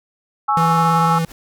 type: chord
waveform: sine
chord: C# minor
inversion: second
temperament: equal with one note detuned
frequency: 836.4 / 1108.7 / 1318.5 Hz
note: G#5 / C#6 / E6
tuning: +12 / 0 / 0 cents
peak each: -17 / -21 / -18 dBFS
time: 0.48-1.19 s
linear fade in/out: 10 ms
type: tone with vibrato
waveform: square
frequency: 164.81 Hz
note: E3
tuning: in tune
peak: -18 dBFS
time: 0.57-1.25 s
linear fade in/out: 2 ms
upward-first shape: triangle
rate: 18 Hz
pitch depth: 24 cents each way
type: noise with exponential growth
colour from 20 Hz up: pink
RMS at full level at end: -35 dBFS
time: 1.19-1.32 s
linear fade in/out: 2 ms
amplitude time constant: 28 ms
effects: none